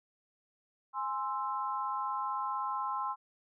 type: chord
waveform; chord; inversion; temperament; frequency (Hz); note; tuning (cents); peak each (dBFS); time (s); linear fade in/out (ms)
sine; Ab augmented; none; equal with one note detuned; 830.6 / 1046.5 / 1322.3; Ab5 / C6 / E6; 0 / 0 / +5; -38 / -34 / -39; 0.93-3.16; 50
effects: none